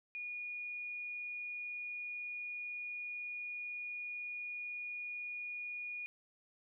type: tone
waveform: sine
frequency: 2446 Hz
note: D#7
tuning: 30 cents flat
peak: -40 dBFS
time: 0.15-6.06 s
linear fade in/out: 0 ms
effects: none